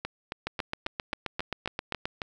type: two click trains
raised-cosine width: 0.3 ms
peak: -14 / -16 dBFS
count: 13 / 9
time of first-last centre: 0.47-2.055 / 0.05-2.218 s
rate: 7.57 / 3.69 Hz
effects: none